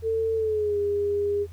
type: tone with pitch glide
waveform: sine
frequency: 447.1 to 407.6 Hz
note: A4 to G#4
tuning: +28 to -32 cents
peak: -22 dBFS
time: 0.02-1.47 s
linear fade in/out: 50 ms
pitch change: -160 cents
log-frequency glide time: 0.35-0.78 s
effects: added 84 Hz sine -39 dBFS peak until 1.52 s + pink hiss -58 dBFS RMS until 1.52 s